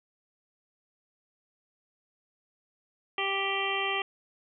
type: harmonic tone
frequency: 392 Hz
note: G4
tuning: in tune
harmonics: 1 / 2 / 3 / 5 / 6 / 7 / 8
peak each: -35 / -35 / -35 / -35 / -35 / -35 / -35 dBFS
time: 3.18-4.02 s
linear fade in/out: 2 ms
effects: none